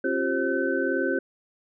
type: tone cluster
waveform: sine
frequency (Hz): 269.1 / 346.6 / 388.6 / 532 / 1522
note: C4 / F4 / G4 / C5 / F#6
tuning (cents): +49 / -13 / -15 / +29 / +48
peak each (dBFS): -29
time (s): 0.04-1.19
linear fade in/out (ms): 5
effects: none